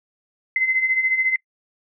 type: beating tone pair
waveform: sine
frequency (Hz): 2044 / 2058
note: C7 / C7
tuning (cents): -41 / -29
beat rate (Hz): 14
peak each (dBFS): -24 / -18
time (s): 0.56-1.36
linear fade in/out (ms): 2
effects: noise-tail reverb RT60 0.1 s tail -25 dB re dry